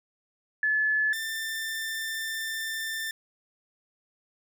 sine / sawtooth tone pair in turn, 1724 / 1784.8 Hz, A6 / A6, -36 / +24 cents, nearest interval minor second, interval 60 cents, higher second, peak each -22 / -27 dBFS, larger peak first, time 0.63-1.13 / 1.13-3.11 s, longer second, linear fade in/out 2 ms, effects none

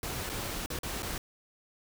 pink noise with dropouts, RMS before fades -36 dBFS, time 0.03-1.18 s, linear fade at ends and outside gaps 2 ms, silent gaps 0.293-0.297 / 0.661-0.702 / 0.789-0.832 / 1.023-1.029 s, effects none

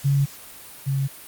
sine tone pair in turn, 139.6 / 136.65 Hz, C#3 / C#3, +13 / -24 cents, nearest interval unison, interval 37 cents, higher first, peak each -16 / -20 dBFS, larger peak first, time 0.04-0.26 / 0.86-1.08 s, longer neither, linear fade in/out 20 ms, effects white hiss -42 dBFS RMS until 1.27 s + Opus 48 kbps

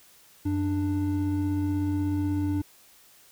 triangle tone pair together, 93 / 295.3 Hz, F#2 / D4, +9 / +10 cents, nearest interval octave + minor sixth, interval 2001 cents, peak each -26 / -24 dBFS, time 0.45-2.62 s, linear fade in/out 10 ms, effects white hiss -56 dBFS RMS until 3.31 s

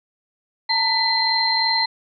sine tone cluster, 890 / 933 / 1998 / 4144 Hz, A5 / A#5 / B6 / C8, +20 / +1 / +20 / -17 cents, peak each -24 / -27 / -24 / -19 dBFS, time 0.69-1.86 s, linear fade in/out 10 ms, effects none

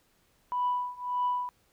sine tone with tremolo, 987.8 Hz, B5, in tune, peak -23 dBFS, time 0.52-1.49 s, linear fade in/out 0 ms, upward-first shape triangle, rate 1.7 Hz, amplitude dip 95%, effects tanh soft clip ceiling -21 dBFS + pink hiss -68 dBFS RMS until 1.72 s

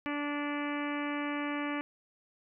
harmonic tone, 291.1 Hz, D4, 15 cents flat, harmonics 1 / 2 / 3 / 4 / 5 / 6 / 7 / 8 / 9 / 10, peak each -34 / -42 / -43 / -41 / -47 / -43 / -45 / -43 / -50 / -50 dBFS, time 0.06-1.81 s, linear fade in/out 0 ms, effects none

